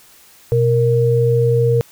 sine tone pair together, 123.47 / 466.2 Hz, B2 / A#4, 0 / 0 cents, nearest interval octave + major seventh, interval 2300 cents, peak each -14 dBFS, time 0.52-1.81 s, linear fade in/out 0 ms, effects white hiss -47 dBFS RMS until 1.91 s

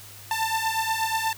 sawtooth beating tone pair, 887 / 895.3 Hz, A5 / A5, +14 / +30 cents, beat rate 8.3 Hz, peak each -23 dBFS, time 0.31-1.33 s, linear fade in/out 2 ms, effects added 101 Hz sine -48 dBFS peak until 1.37 s + white hiss -45 dBFS RMS until 1.37 s

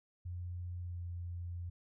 sine tone with pitch glide, 88.5 to 87.18 Hz, F2 to F2, +23 to -3 cents, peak -39 dBFS, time 0.25-1.7 s, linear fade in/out 10 ms, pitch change -26 cents, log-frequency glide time 0.79-1.03 s, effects none

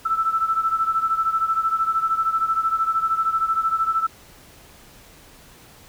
sine beating tone pair, 1318.5 / 1331.5 Hz, E6 / E6, 0 / +17 cents, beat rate 13 Hz, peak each -20 / -24 dBFS, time 0.05-4.07 s, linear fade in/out 10 ms, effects pink hiss -48 dBFS RMS until 5.88 s

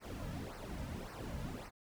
brown noise with flanger, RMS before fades -44 dBFS, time 0-1.71 s, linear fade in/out 50 ms, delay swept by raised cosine 0.28 to 2.78 ms, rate 1.8 Hz, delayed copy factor -0.75, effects none

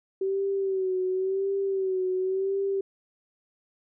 sine tone with vibrato, 381.8 Hz, G4, 46 cents flat, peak -24 dBFS, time 0.21-2.81 s, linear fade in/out 5 ms, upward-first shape sine, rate 0.93 Hz, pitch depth 54 cents each way, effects none

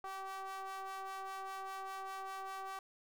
square ring-modulated tone, 192.1 Hz, G3, 35 cents flat, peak -40 dBFS, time 0.04-2.79 s, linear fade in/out 2 ms, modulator 963 Hz, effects none

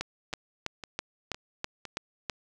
two click trains, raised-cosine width 0.2 ms, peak -22 / -14 dBFS, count 4 / 8, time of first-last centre 0.33-1.853 / 0.01-2.298 s, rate 1.97 / 3.06 Hz, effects none

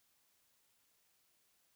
silence, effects white hiss -75 dBFS RMS until 1.75 s

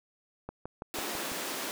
click train, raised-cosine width 1 ms, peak -24 dBFS, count 6, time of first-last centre 0.49-1.318 s, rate 6.04 Hz
pink high-pass noise, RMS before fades -36 dBFS, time 0.94-1.71 s, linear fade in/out 0 ms, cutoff 240 Hz, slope 24 dB/octave
effects none

